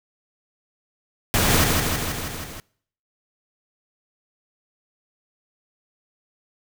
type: noise with echo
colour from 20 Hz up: pink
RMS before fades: -19 dBFS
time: 1.34-1.64 s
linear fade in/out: 0 ms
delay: 160 ms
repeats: 6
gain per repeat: -3 dB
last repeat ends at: 2.6 s
effects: noise-tail reverb RT60 0.6 s tail -25 dB re dry